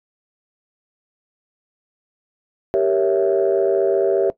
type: chord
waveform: sine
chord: G diminished seventh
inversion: none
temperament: equal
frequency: 392 / 466.2 / 554.4 / 659.3 Hz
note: G4 / Bb4 / Db5 / Fb5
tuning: 0 / 0 / 0 / 0 cents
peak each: -17 / -21 / -20 / -20 dBFS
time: 2.74-4.3 s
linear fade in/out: 0 ms
effects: noise-tail reverb RT60 0.1 s tail -18 dB re dry + tanh soft clip ceiling -7 dBFS